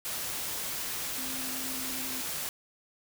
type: tone in noise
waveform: sine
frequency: 260 Hz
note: C4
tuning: 11 cents flat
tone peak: -42 dBFS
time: 1.18-2.21 s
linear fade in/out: 0 ms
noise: white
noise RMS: -35 dBFS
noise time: 0.05-2.49 s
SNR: -10 dB
effects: none